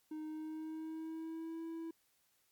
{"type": "tone with pitch glide", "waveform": "triangle", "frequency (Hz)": [309.9, 328.3], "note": ["D#4", "E4"], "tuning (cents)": [-7, -7], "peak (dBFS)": -39, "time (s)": [0.11, 1.91], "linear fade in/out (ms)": 5, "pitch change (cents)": 100, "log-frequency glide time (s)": [0.25, 1.62], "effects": ["white hiss -75 dBFS RMS until 2.51 s", "MP3 96 kbps"]}